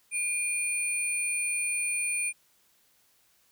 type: tone pair together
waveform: sine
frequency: 2425 / 9156 Hz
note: D#7 / D9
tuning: -45 / -45 cents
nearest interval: octave + major seventh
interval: 2300 cents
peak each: -28 dBFS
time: 0.11-2.33 s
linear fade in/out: 50 ms
effects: tanh soft clip ceiling -23 dBFS + white hiss -66 dBFS RMS until 3.51 s